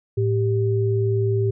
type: tone pair together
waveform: sine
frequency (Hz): 110 / 392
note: A2 / G4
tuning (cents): 0 / 0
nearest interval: octave + minor seventh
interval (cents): 2200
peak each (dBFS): -19 / -22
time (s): 0.17-1.51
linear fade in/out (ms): 10
effects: none